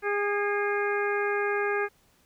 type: harmonic tone with a mistuned harmonic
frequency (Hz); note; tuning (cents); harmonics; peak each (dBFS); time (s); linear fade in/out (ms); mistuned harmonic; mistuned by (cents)
408.8; G#4; -27; 1 / 2 / 3 / 4 / 5 / 6; -27 / -34 / -34 / -31 / -36 / -39; 0.02-1.89; 50; 5; +55
effects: pink hiss -64 dBFS RMS until 2.25 s